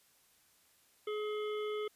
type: harmonic tone with a mistuned harmonic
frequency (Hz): 423.1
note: G#4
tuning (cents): +32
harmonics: 1 / 3 / 5 / 7 / 8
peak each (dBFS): -35 / -45 / -49 / -52 / -53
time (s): 1.07-1.88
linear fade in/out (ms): 5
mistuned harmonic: 7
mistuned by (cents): +45
effects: white hiss -68 dBFS RMS until 1.95 s + resampled to 32000 Hz